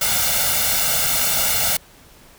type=noise with comb filter; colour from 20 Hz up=white; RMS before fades=-19 dBFS; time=0.01-1.77 s; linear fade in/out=5 ms; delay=1.4 ms; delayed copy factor=+0.85; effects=pink hiss -48 dBFS RMS until 2.38 s